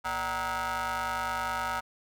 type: ring-modulated tone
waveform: 25% pulse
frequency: 174.61 Hz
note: F3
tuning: in tune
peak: -23 dBFS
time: 0.04-1.81 s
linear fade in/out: 20 ms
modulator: 1110 Hz
effects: none